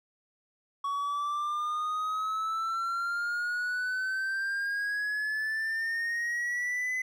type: exponential sweep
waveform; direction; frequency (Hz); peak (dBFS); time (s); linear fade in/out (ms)
triangle; up; 1119 to 2029; -27; 0.84-7.02; 5
effects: none